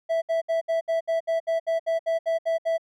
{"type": "tone bursts", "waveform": "triangle", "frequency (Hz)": 658, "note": "E5", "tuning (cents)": -3, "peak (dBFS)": -19, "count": 14, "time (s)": [0.09, 2.781], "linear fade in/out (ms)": 20, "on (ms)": 130, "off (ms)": 67, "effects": []}